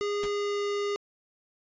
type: tone with pitch glide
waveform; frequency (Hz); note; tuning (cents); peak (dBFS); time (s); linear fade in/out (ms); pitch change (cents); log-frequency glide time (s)
square; 410 to 407.6; G#4 to G#4; -22 to -32; -28; 0.01-0.96; 0; -10; 0.24-0.62
type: noise with exponential decay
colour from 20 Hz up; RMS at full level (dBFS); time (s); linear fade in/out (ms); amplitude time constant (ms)
pink; -33; 0.23-0.33; 2; 21
effects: resampled to 16000 Hz